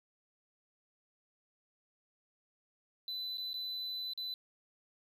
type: tone with dropouts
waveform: triangle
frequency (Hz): 4004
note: B7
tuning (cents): +23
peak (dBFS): -36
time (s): 3.08-4.34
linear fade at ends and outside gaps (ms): 1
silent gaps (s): 3.373-3.381 / 3.532-3.541 / 4.135-4.176
effects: none